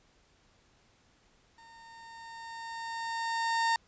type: tone with level ramp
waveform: 30% pulse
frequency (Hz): 916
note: A#5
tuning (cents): -31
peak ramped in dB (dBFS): -51 to -22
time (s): 1.58-3.76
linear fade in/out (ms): 2
effects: pink hiss -66 dBFS RMS until 3.87 s + resampled to 16000 Hz